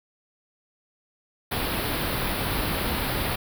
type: band-stop noise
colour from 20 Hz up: pink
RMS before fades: -27 dBFS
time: 1.51-3.36 s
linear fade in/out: 10 ms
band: 4700 to 10000 Hz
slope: 48 dB/octave
effects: none